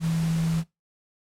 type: tone in noise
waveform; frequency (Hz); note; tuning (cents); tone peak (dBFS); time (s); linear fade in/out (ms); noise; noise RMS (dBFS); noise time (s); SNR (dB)
sine; 163.8; E3; -11; -22; 0-0.64; 50; pink; -38; 0-0.64; +13
effects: noise-tail reverb RT60 0.2 s tail -20 dB re dry + low-pass 11000 Hz 12 dB/octave